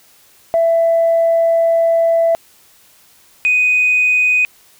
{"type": "tone pair in turn", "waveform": "sine", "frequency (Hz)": [665, 2494], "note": ["E5", "D#7"], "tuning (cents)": [15, 3], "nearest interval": "octave + major seventh", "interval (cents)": 2288, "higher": "second", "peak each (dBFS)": -9, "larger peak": "neither", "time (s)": [[0.54, 2.35], [3.45, 4.45]], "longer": "first", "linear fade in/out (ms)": 0, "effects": ["tanh soft clip ceiling -6 dBFS", "white hiss -49 dBFS RMS until 4.79 s"]}